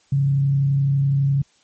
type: tone with frequency modulation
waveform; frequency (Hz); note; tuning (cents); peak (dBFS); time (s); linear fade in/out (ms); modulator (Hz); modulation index
sine; 138.59; C#3; 0; -15; 0.12-1.42; 5; 31.9; 0.23
effects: white hiss -59 dBFS RMS until 1.63 s + MP3 32 kbps